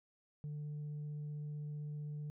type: tone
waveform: sine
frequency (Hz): 148.7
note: D3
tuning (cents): +22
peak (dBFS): -38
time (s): 0.44-2.3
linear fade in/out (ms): 0
effects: tanh soft clip ceiling -39 dBFS